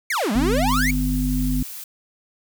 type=exponential two-way sweep; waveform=45% pulse; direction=down then up; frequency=2340 to 196 to 2340 Hz; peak=-20 dBFS; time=0.1-0.91 s; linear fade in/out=5 ms; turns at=0.32 s
type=harmonic tone; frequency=50.6 Hz; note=G#1; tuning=44 cents flat; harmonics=1 / 3 / 5; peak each=-22 / -27 / -22 dBFS; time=0.35-1.63 s; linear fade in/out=5 ms
type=noise; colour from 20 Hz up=blue; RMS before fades=-35 dBFS; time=0.68-1.84 s; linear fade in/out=5 ms
effects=none